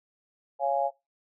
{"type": "chord", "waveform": "sine", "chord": "Db major", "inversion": "none", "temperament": "just", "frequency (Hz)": [554.4, 693, 831.5], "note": ["Db5", "F5", "Ab5"], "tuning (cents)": [0, -14, 2], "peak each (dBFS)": -28, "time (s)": [0.59, 0.91], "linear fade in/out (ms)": 50, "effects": ["noise-tail reverb RT60 0.2 s tail -18 dB re dry"]}